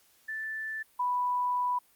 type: tone pair in turn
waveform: sine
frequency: 1760 / 987.8 Hz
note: A6 / B5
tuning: 0 / 0 cents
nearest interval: minor seventh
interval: 1000 cents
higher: first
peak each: -33 / -26 dBFS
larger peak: second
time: 0.28-0.83 / 0.99-1.79 s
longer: second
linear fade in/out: 10 ms
effects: white hiss -64 dBFS RMS until 1.95 s + Opus 48 kbps